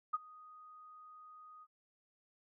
sine tone with ADSR envelope, 1244.5 Hz, D#6, in tune, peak -29 dBFS, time 0.13-1.67 s, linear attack 13 ms, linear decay 28 ms, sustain -24 dB, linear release 46 ms, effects none

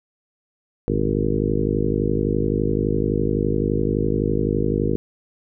harmonic tone with a mistuned harmonic, 51.8 Hz, G#1, 4 cents flat, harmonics 1 / 2 / 3 / 4 / 5 / 6 / 7 / 8 / 9, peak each -27 / -27 / -27 / -27 / -27 / -27 / -27 / -27 / -27 dBFS, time 0.88-4.96 s, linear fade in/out 0 ms, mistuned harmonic 2, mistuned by +120 cents, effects none

